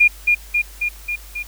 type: tone with echo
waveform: sine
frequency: 2421 Hz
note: D#7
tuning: 48 cents flat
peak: -8 dBFS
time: 0-0.08 s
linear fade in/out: 10 ms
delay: 270 ms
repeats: 5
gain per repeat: -3 dB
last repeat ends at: 1.43 s
effects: added 50 Hz sine -38 dBFS peak until 1.47 s + white hiss -43 dBFS RMS until 1.47 s